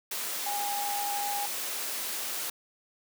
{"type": "tone in noise", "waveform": "sine", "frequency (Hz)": 815, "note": "G#5", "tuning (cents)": -33, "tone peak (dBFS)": -31, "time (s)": [0.46, 1.46], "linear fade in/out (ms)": 5, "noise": "white", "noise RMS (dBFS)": -34, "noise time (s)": [0.11, 2.5], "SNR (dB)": 0, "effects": ["high-pass 300 Hz 12 dB/octave"]}